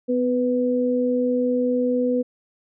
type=tone pair together; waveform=sine; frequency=250.6 / 495.2 Hz; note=B3 / B4; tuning=+25 / +5 cents; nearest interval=octave; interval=1180 cents; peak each=-21 / -21 dBFS; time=0.08-2.23 s; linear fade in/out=20 ms; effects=none